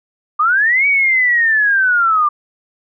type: linear two-way sweep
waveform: sine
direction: up then down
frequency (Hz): 1174.7 to 2282 to 1174.7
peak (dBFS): -10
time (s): 0.39-2.29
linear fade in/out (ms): 10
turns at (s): 0.87
effects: none